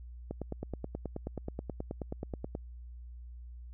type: click train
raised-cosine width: 2 ms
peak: -23 dBFS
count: 22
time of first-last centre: 0.31-2.551 s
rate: 9.37 Hz
effects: added 60 Hz sine -44 dBFS peak until 3.73 s